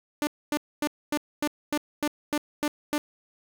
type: tone bursts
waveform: sawtooth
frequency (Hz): 296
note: D4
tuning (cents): +14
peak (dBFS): -20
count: 10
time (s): 0.22-2.98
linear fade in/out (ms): 0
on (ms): 51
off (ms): 250
effects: 8-bit